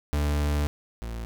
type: tone pair in turn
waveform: 40% pulse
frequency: 73.42 / 57.01 Hz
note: D2 / A#1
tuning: 0 / -38 cents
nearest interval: major third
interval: 438 cents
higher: first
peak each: -22 / -31 dBFS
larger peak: first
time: 0.13-0.67 / 1.02-1.25 s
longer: first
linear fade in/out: 0 ms
effects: none